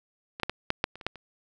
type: clicks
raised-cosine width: 0.3 ms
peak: -21 / -9 / -14 / -8 / -7 / -27 / -27 / -11 / -28 dBFS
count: 9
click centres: 0.399 / 0.433 / 0.496 / 0.704 / 0.841 / 0.956 / 1.012 / 1.066 / 1.157 s
effects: none